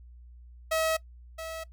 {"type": "tone pair in turn", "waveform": "sawtooth", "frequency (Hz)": [642, 647.6], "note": ["E5", "E5"], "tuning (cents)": [-46, -31], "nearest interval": "unison", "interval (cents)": 15, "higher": "second", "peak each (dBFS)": [-21, -32], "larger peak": "first", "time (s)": [[0.71, 0.97], [1.38, 1.64]], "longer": "neither", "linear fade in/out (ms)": 10, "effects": ["noise-tail reverb RT60 0.1 s tail -20 dB re dry", "added 60 Hz sine -47 dBFS peak until 1.72 s"]}